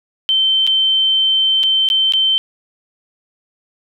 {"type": "tone with dropouts", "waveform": "sine", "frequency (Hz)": 3100, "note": "G7", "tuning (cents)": -20, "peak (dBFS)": -11, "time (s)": [0.29, 2.38], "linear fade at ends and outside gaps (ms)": 0, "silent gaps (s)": [[0.667, 0.674], [1.632, 1.636], [1.888, 1.901], [2.123, 2.136]], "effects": []}